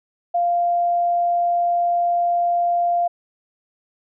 sine tone, 696 Hz, F5, 6 cents flat, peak -16 dBFS, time 0.34-3.08 s, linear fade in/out 10 ms, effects none

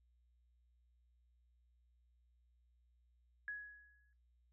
sine tone with exponential decay, 1676 Hz, G#6, 15 cents sharp, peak -39 dBFS, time 3.48-4.13 s, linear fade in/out 1 ms, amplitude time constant 140 ms, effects noise-tail reverb RT60 0.2 s tail -20 dB re dry + added 60 Hz sine -70 dBFS peak until 4.52 s

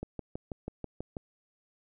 click train, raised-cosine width 2 ms, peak -23 dBFS, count 8, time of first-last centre 0.03-1.168 s, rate 6.15 Hz, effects none

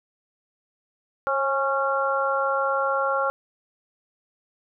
harmonic tone with a mistuned harmonic, 275.3 Hz, C#4, 12 cents flat, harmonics 2 / 3 / 4 / 5, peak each -25 / -29 / -28 / -25 dBFS, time 1.27-3.3 s, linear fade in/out 0 ms, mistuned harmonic 2, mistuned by -27 cents, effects none

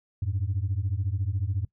sine beating tone pair, 90.1 / 104.1 Hz, F#2 / G#2, -45 / +5 cents, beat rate 14 Hz, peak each -27 dBFS, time 0.22-1.65 s, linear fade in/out 5 ms, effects noise-tail reverb RT60 0.1 s tail -22 dB re dry + tanh soft clip ceiling -20 dBFS

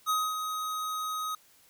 square tone with ADSR envelope, 1259 Hz, D#6, 20 cents sharp, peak -25 dBFS, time 0.06-1.35 s, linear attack 35 ms, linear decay 240 ms, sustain -7 dB, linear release 3 ms, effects white hiss -61 dBFS RMS until 1.69 s

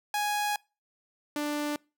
sawtooth tone pair in turn, 830.6 / 295.1 Hz, G#5 / D4, 0 / +8 cents, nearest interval octave + tritone, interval 1792 cents, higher first, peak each -23 / -25 dBFS, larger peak first, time 0.14-0.56 / 1.36-1.76 s, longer first, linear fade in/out 2 ms, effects noise-tail reverb RT60 0.3 s tail -25 dB re dry

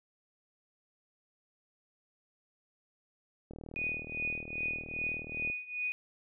click train, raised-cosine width 2 ms, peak -32 dBFS, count 79, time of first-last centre 3.51-5.5 s, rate 39.2 Hz
sine tone with tremolo, 2476 Hz, D#7, 9 cents flat, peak -30 dBFS, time 3.76-5.92 s, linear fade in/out 0 ms, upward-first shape triangle, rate 2.5 Hz, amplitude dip 90%
effects none

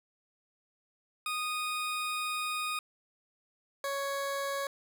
20% pulse tone pair in turn, 1239 / 555.6 Hz, D#6 / C#5, -8 / +4 cents, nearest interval octave + major second, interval 1388 cents, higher first, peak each -27 dBFS, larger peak neither, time 1.26-2.79 / 3.84-4.67 s, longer first, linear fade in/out 2 ms, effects none

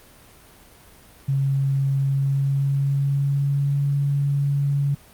sine tone with pitch glide, 136.9 to 141.24 Hz, C#3 to C#3, -21 to +33 cents, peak -18 dBFS, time 1.28-4.95 s, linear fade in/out 10 ms, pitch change +54 cents, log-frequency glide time 2.01-3.83 s, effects pink hiss -49 dBFS RMS until 5.13 s + Opus 32 kbps

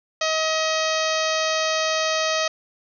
harmonic tone with a mistuned harmonic, 634 Hz, D#5, 32 cents sharp, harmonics 1 / 2 / 3 / 4 / 5 / 6 / 7 / 8 / 9 / 10, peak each -24 / -27 / -29 / -30 / -31 / -32 / -32 / -33 / -34 / -34 dBFS, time 0.21-2.48 s, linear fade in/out 5 ms, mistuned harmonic 8, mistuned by -18 cents, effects none

